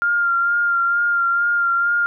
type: tone with vibrato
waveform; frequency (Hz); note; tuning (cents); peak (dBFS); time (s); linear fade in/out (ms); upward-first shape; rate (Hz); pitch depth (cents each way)
sine; 1396.9; F6; 0; -15; 0.02-2.06; 0; sine; 2.2; 23
effects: none